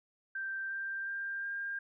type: tone with pitch steps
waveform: sine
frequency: 1568 / 1579.8 / 1591.7 / 1603.7 Hz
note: G6 / G6 / G6 / G6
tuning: 0 / +13 / +26 / +39 cents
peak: -35 dBFS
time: 0.35-1.79 s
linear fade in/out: 5 ms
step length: 360 ms
effects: none